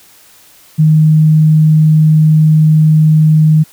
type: tone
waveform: sine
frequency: 155.56 Hz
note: D#3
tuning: in tune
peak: -4 dBFS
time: 0.78-3.64 s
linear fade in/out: 20 ms
effects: white hiss -43 dBFS RMS until 3.72 s

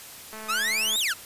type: click train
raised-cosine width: 0.5 ms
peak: -26 dBFS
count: 138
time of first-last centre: 0.33-0.958 s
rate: 218 Hz
type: exponential two-way sweep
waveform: sawtooth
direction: up then down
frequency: 1218 to 3915 to 1249 Hz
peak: -20 dBFS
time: 0.48-1.14 s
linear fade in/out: 20 ms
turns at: 0.99 s
effects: white hiss -43 dBFS RMS until 1.25 s + resampled to 32000 Hz

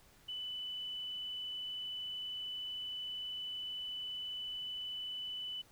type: tone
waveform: sine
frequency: 2991 Hz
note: F#7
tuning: 18 cents sharp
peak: -39 dBFS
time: 0.28-5.62 s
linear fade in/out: 10 ms
effects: pink hiss -64 dBFS RMS until 5.71 s

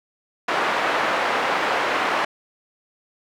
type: band-pass noise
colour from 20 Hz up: pink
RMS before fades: -22 dBFS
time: 0.48-2.25 s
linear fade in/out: 5 ms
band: 610 to 2000 Hz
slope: 12 dB/octave
effects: none

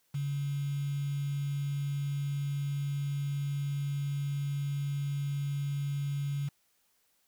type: tone with quantisation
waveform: sine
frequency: 141.5 Hz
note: C#3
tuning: 36 cents sharp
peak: -30 dBFS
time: 0.14-6.49 s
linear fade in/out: 10 ms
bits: 8
effects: white hiss -72 dBFS RMS until 7.27 s

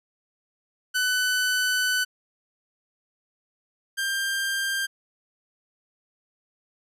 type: tone pair in turn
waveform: sawtooth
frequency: 1500 / 1589.2 Hz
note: F#6 / G6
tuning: +23 / +23 cents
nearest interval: minor second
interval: 100 cents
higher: second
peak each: -18 / -21 dBFS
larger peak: first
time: 0.94-2.05 / 3.97-4.87 s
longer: first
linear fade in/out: 20 ms
effects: resampled to 32000 Hz

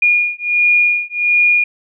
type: beating tone pair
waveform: sine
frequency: 2432 / 2433.4 Hz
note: D#7 / D#7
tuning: -40 / -39 cents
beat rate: 1.4 Hz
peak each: -14 dBFS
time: 0.02-1.64 s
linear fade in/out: 5 ms
effects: none

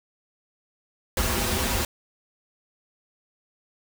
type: noise with comb filter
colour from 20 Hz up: pink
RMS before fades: -25 dBFS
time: 1.17-1.85 s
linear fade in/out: 2 ms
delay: 6.8 ms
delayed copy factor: -0.85
effects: none

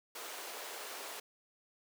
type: high-pass noise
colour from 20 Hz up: pink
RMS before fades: -45 dBFS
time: 0.15-1.2 s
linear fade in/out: 5 ms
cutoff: 410 Hz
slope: 24 dB/octave
effects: none

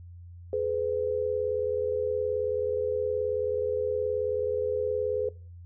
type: tone pair together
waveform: sine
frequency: 424.1 / 503 Hz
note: G#4 / B4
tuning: +36 / +32 cents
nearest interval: minor third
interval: 296 cents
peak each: -28 dBFS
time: 0.53-5.29 s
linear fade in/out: 2 ms
effects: noise-tail reverb RT60 0.4 s tail -21 dB re dry + added 87 Hz sine -43 dBFS peak until 5.65 s

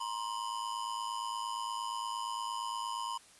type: ring-modulated tone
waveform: square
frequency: 1000 Hz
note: B5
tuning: 21 cents sharp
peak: -33 dBFS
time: 0-3.18 s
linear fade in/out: 10 ms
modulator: 54.3 Hz
effects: white hiss -59 dBFS RMS until 3.39 s + resampled to 24000 Hz

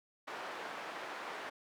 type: band-pass noise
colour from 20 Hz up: white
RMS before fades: -44 dBFS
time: 0.27-1.5 s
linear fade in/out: 10 ms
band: 380 to 1500 Hz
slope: 12 dB/octave
effects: none

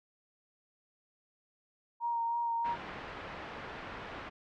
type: tone with vibrato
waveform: sine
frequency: 934 Hz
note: A#5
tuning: 3 cents sharp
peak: -30 dBFS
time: 2-2.77 s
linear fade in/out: 50 ms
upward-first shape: sine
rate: 3.2 Hz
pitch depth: 17 cents each way
type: low-pass noise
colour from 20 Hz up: white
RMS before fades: -44 dBFS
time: 2.64-4.3 s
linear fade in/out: 20 ms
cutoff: 1700 Hz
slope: 12 dB/octave
effects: low-pass 4000 Hz 12 dB/octave

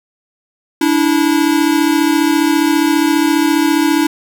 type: tone pair together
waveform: square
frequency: 291 / 325.8 Hz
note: D4 / E4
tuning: -16 / -20 cents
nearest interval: major second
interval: 196 cents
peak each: -14 dBFS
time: 0.81-4.07 s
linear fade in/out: 5 ms
effects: 8-bit

